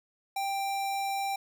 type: tone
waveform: square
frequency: 787 Hz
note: G5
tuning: 7 cents sharp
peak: -30 dBFS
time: 0.36-1.36 s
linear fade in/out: 5 ms
effects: none